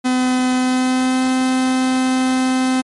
45% pulse tone with pitch glide, 253.9 to 258.2 Hz, B3 to C4, +48 to -23 cents, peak -14 dBFS, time 0.04-2.82 s, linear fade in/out 20 ms, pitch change +29 cents, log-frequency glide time 0.53-1.25 s, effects MP3 48 kbps

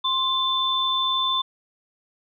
sine tone pair together, 1051 / 3531 Hz, C6 / A7, +7 / +5 cents, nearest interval octave + major sixth, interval 2098 cents, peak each -24 / -22 dBFS, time 0.04-1.42 s, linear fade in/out 10 ms, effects none

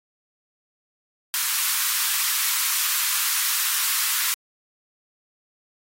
white high-pass noise, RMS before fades -23 dBFS, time 1.34-4.34 s, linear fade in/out 0 ms, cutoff 1000 Hz, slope 48 dB/octave, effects AAC 48 kbps

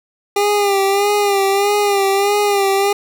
25% pulse tone with vibrato, 401.8 Hz, G4, 43 cents sharp, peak -9 dBFS, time 0.36-2.93 s, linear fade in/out 5 ms, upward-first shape sine, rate 1.6 Hz, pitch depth 51 cents each way, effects none

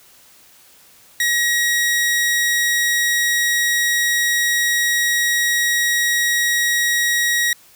sawtooth tone, 1900 Hz, A#6, 33 cents sharp, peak -12 dBFS, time 1.2-7.53 s, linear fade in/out 2 ms, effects white hiss -49 dBFS RMS until 7.75 s

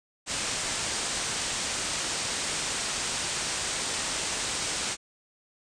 white low-pass noise, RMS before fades -31 dBFS, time 0.26-4.97 s, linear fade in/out 50 ms, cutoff 9200 Hz, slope 96 dB/octave, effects resampled to 22050 Hz

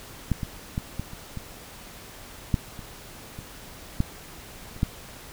clicks, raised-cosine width 5 ms, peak -10 / -17 / -14 / -17 / -27 / -20 / -8 / -25 / -24 / -9 / -29 / -9 dBFS, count 12, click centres 0.317 / 0.432 / 0.779 / 0.996 / 1.134 / 1.373 / 2.542 / 2.792 / 3.389 / 4.004 / 4.764 / 4.831 s, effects pink hiss -44 dBFS RMS until 5.32 s

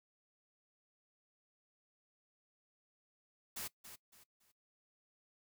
white noise with echo, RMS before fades -43 dBFS, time 3.56-3.68 s, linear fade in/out 10 ms, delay 280 ms, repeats 3, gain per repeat -10 dB, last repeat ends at 4.52 s, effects noise-tail reverb RT60 0.1 s tail -19 dB re dry

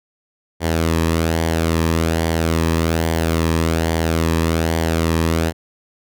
sawtooth tone with flanger, 81.8 Hz, E2, 13 cents flat, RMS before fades -18 dBFS, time 0.6-5.53 s, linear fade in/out 50 ms, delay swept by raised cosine 0.76 to 1.41 ms, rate 1.2 Hz, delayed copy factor -0.5, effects none

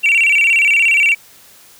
sine tone with vibrato, 2509 Hz, D#7, 14 cents sharp, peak -7 dBFS, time 0.03-1.15 s, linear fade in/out 20 ms, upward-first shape square, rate 17 Hz, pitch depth 150 cents each way, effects tanh soft clip ceiling -7 dBFS + white hiss -44 dBFS RMS until 1.79 s

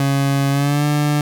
30% pulse tone with pitch glide, 138.59 to 147.68 Hz, C#3 to D3, 0 to +10 cents, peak -12 dBFS, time 0-1.21 s, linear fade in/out 2 ms, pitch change +110 cents, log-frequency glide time 0.5-0.85 s, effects none

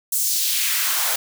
white noise with high-pass filter sweep, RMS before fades -21 dBFS, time 0.12-1.16 s, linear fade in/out 5 ms, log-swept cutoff 8200 to 630 Hz, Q 1.4, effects none

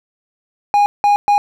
triangle tone bursts at uneven times, 820 Hz, G#5, 22 cents flat, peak -7 dBFS, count 3, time 0.74-0.86 / 1.04-1.16 / 1.28-1.38 s, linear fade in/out 0 ms, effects none

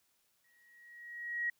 sine tone with exponential growth, 1900 Hz, A#6, 33 cents sharp, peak -30 dBFS, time 0.44-1.5 s, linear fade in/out 5 ms, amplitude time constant 230 ms, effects white hiss -75 dBFS RMS until 1.59 s

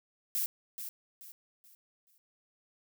violet noise with echo, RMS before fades -32 dBFS, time 0.35-0.46 s, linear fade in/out 0 ms, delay 430 ms, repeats 4, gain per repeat -9 dB, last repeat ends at 2.18 s, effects none

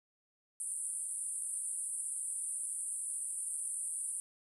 pink band-pass noise, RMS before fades -39 dBFS, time 0.6-4.2 s, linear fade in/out 0 ms, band 8700 to 10000 Hz, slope 96 dB/octave, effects none

